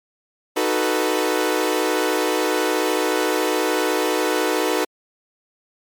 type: chord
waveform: sawtooth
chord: B dominant seventh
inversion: first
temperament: equal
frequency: 311.1 / 370 / 440 / 493.9 Hz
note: D#4 / F#4 / A4 / B4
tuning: 0 / 0 / 0 / 0 cents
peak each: -20 dBFS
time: 0.56-4.85 s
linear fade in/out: 10 ms
effects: MP3 96 kbps